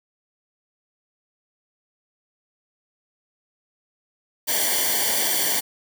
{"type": "noise with comb filter", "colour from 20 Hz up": "white", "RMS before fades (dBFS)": -22, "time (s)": [4.47, 5.61], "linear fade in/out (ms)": 20, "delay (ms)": 0.77, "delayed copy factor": -0.95, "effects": []}